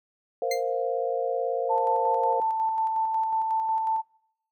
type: chord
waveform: sine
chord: Bb suspended second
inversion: none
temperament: just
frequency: 466.2 / 524.4 / 699.2 Hz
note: Bb4 / C5 / F5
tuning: 0 / +4 / +2 cents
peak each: -29 / -28 / -30 dBFS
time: 0.42-2.4 s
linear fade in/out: 2 ms
type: tone with exponential decay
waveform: 20% pulse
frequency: 2093 Hz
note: C7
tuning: in tune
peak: -21 dBFS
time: 0.51-0.64 s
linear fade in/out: 5 ms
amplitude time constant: 28 ms
type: tone with tremolo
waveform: sine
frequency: 887 Hz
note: A5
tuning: 14 cents sharp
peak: -22 dBFS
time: 1.69-4.02 s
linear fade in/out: 20 ms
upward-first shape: square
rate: 5.5 Hz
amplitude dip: 30%
effects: noise-tail reverb RT60 0.8 s tail -25 dB re dry